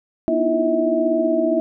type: tone cluster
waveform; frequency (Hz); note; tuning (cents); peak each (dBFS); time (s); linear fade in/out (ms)
sine; 242.5 / 302.4 / 317.7 / 339.3 / 646; B3 / D#4 / D#4 / F4 / E5; -31 / -49 / +36 / -50 / -35; -25 / -26 / -23 / -22 / -19; 0.28-1.6; 0
effects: none